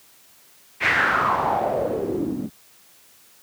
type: noise with low-pass filter sweep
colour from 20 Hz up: white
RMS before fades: -22 dBFS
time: 0.8-2.5 s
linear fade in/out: 50 ms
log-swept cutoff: 2200 to 220 Hz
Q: 4.8
effects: white hiss -53 dBFS RMS until 3.42 s + high-pass 80 Hz 12 dB/octave